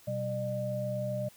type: tone cluster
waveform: sine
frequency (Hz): 124.8 / 192.5 / 603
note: B2 / G3 / D5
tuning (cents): +19 / -31 / +46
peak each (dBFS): -35 / -39 / -33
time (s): 0.07-1.29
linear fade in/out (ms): 10
effects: white hiss -58 dBFS RMS until 1.36 s